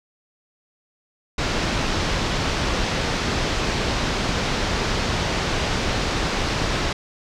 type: low-pass noise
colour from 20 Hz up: pink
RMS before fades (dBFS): -23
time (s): 1.38-6.93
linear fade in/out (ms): 5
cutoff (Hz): 5800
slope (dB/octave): 24
effects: none